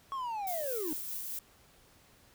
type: linear sweep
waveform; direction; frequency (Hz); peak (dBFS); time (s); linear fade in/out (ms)
triangle; down; 1112 to 289.4; -32; 0.12-0.93; 0
type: noise with tremolo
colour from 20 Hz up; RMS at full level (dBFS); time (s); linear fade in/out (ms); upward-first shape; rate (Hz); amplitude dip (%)
violet; -38; 0.47-1.39; 2; sine; 4.8; 25
effects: pink hiss -62 dBFS RMS until 2.34 s